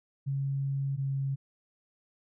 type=tone pair in turn; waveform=sine; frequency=137.6 / 136.57 Hz; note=C#3 / C#3; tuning=-12 / -25 cents; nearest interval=unison; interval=13 cents; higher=first; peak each=-28 dBFS; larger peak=neither; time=0.26-0.97 / 0.97-1.36 s; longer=first; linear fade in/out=20 ms; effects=none